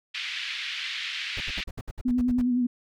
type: band-pass noise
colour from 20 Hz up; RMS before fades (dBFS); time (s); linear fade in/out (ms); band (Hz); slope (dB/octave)
white; -33; 0.14-1.64; 10; 1900 to 3500; 24
type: noise bursts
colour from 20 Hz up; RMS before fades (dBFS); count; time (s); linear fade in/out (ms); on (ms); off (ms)
brown; -34; 11; 1.37-2.417; 5; 37; 64
type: tone with vibrato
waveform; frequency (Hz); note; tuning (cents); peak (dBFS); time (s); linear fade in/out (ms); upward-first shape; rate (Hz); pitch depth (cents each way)
sine; 246.9; B3; 0; -21; 2.05-2.67; 10; sine; 9.8; 38
effects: none